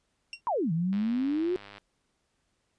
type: tone with exponential decay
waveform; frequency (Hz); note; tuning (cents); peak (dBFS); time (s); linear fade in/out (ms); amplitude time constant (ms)
30% pulse; 2751; F7; -27; -30; 0.33-0.41; 1; 17
type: exponential two-way sweep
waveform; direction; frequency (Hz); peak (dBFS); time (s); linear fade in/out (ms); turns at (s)
sine; down then up; 1046.5 to 157.3 to 373.8; -25; 0.47-1.56; 0; 0.72
type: click train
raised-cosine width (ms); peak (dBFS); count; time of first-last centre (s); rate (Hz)
0.3; -30; 87; 0.93-1.781; 101
effects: pink hiss -75 dBFS RMS until 2.78 s + resampled to 22050 Hz